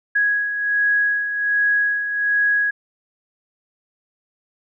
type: beating tone pair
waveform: sine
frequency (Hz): 1661.2 / 1662.5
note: G#6 / G#6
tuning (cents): 0 / +1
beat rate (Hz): 1.3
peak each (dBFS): -25 / -17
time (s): 0.15-2.71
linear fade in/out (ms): 10
effects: none